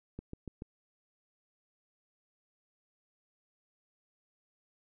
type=click train; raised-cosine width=3 ms; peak=-28 dBFS; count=4; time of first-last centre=0.19-0.621 s; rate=6.96 Hz; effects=none